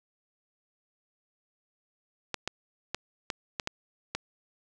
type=clicks; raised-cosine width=0.2 ms; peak=-13 dBFS; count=7; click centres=2.343 / 2.476 / 2.946 / 3.302 / 3.598 / 3.674 / 4.15 s; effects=8-bit